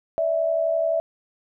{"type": "tone pair together", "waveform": "sine", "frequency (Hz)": [584.4, 656], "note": ["D5", "E5"], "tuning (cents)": [-9, -9], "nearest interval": "major second", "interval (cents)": 200, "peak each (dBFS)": [-27, -20], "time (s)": [0.18, 1], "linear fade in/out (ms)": 0, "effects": []}